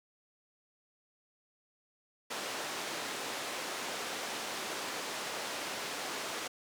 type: band-pass noise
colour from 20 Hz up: pink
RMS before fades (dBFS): -39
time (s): 2.3-6.48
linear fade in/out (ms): 10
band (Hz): 400 to 7900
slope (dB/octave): 12
effects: none